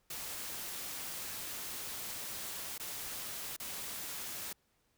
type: noise with dropouts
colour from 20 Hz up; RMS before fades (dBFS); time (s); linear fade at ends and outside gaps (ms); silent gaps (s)
white; -42; 0.1-4.53; 5; 2.78-2.797 / 3.565-3.599
effects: pink hiss -75 dBFS RMS until 4.97 s